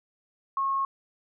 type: tone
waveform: sine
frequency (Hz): 1088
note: C#6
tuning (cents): -33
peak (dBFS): -24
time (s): 0.57-0.85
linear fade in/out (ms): 2
effects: none